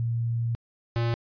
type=tone pair in turn; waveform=sine / square; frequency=116.54 / 117.16 Hz; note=A#2 / A#2; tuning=0 / +9 cents; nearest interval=unison; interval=9 cents; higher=second; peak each=-24 dBFS; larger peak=neither; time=0-0.55 / 0.96-1.14 s; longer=first; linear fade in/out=0 ms; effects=resampled to 11025 Hz